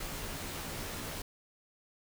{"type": "noise with comb filter", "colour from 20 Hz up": "pink", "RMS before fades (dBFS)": -40, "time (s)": [0, 1.22], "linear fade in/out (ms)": 5, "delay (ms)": 16, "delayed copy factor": -0.6, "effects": []}